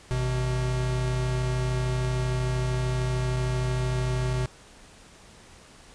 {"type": "tone pair together", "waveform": "square", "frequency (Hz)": [53.14, 126.4], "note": ["G#1", "B2"], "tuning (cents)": [40, 41], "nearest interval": "octave + minor third", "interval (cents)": 1501, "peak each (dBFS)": [-31, -26], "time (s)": [0.11, 4.46], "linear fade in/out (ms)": 0, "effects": ["pink hiss -51 dBFS RMS until 5.94 s", "resampled to 22050 Hz"]}